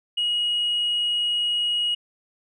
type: tone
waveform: sine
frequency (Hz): 2895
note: F#7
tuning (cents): -38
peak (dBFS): -19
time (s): 0.17-1.95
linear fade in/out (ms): 10
effects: tanh soft clip ceiling -18 dBFS